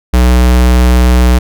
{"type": "tone", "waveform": "square", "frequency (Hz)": 61.74, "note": "B1", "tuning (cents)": 0, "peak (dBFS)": -5, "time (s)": [0.13, 1.39], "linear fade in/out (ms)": 10, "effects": []}